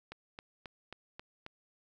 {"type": "click train", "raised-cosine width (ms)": 0.3, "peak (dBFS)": -28, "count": 6, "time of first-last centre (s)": [0.12, 1.464], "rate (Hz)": 3.72, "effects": []}